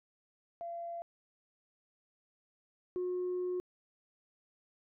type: tone pair in turn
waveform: sine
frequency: 683 / 361.8 Hz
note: F5 / F#4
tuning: -39 / -39 cents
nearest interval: major seventh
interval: 1100 cents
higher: first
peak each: -38 / -31 dBFS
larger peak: second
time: 0.61-1.02 / 2.96-3.6 s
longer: second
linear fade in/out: 0 ms
effects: tanh soft clip ceiling -30 dBFS